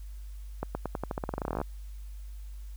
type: accelerating click train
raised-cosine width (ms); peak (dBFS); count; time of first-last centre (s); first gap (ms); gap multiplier
1; -17; 21; 0.63-1.615; 120; 0.89
effects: added 50 Hz sine -39 dBFS peak until 2.76 s + white hiss -62 dBFS RMS until 2.76 s